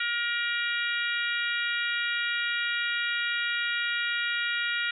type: harmonic tone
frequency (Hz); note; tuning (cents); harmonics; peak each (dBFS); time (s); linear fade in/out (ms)
473.9; A#4; +28; 3 / 4 / 5 / 6 / 7 / 8; -30 / -32 / -34 / -36 / -37 / -38; 0-4.91; 5
effects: none